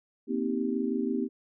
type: chord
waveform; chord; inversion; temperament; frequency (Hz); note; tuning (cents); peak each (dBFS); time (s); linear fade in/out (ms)
sine; C minor seventh; third; just; 235.5 / 261.6 / 314 / 392.4; Bb3 / C4 / Eb4 / G4; +18 / 0 / +16 / +2; -31 / -31 / -34 / -33; 0.27-1.29; 50
effects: none